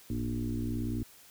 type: tone with frequency modulation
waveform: sine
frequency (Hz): 171.3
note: F3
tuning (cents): -33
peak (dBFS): -30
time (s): 0.1-1.03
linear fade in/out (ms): 2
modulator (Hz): 61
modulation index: 2.4
effects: white hiss -56 dBFS RMS until 1.3 s